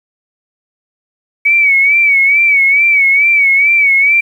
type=tone with vibrato; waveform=sine; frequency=2262 Hz; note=C#7; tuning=34 cents sharp; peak=-6 dBFS; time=1.45-4.21 s; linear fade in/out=10 ms; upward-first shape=sine; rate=2.3 Hz; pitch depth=74 cents each way; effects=7-bit